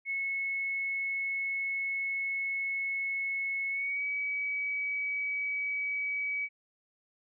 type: tone with pitch glide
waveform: sine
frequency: 2193 to 2276 Hz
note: C#7 to C#7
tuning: -19 to +45 cents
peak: -30 dBFS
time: 0.05-6.49 s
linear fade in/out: 50 ms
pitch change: +64 cents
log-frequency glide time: 3.7-4.04 s
effects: none